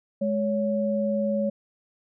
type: tone pair together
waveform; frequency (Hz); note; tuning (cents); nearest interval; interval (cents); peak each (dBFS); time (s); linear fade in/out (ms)
sine; 209.8 / 560; G#3 / C#5; +18 / +18; octave + perfect fourth; 1700; -25 / -25; 0.21-1.5; 10
effects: none